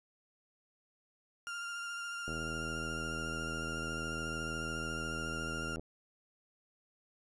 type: tone with vibrato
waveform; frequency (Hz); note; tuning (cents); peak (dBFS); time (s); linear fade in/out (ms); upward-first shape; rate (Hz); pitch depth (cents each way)
35% pulse; 1396.9; F6; 0; -37; 1.47-5.76; 0; sine; 14; 17
type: click train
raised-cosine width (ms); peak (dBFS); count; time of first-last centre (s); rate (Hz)
2; -29; 284; 2.28-5.796; 80.5
effects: resampled to 22050 Hz